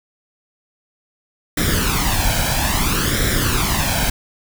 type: noise with flanger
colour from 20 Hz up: pink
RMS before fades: -18 dBFS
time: 1.57-4.1 s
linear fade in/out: 5 ms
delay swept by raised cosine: 0.54 to 1.29 ms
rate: 0.6 Hz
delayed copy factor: +0.7
effects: none